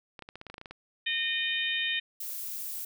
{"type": "clicks", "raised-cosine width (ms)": 0.3, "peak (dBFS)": -27, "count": 12, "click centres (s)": [0.192, 0.223, 0.289, 0.356, 0.414, 0.467, 0.5, 0.542, 0.581, 0.614, 0.658, 0.71]}
{"type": "harmonic tone", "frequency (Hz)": 613, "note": "D#5", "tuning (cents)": -26, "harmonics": [3, 4, 5, 6], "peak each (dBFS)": [-33, -33, -33, -33], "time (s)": [1.06, 2], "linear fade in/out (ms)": 10}
{"type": "noise", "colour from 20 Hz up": "violet", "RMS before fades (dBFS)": -37, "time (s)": [2.2, 2.85], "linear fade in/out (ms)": 5}
{"effects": []}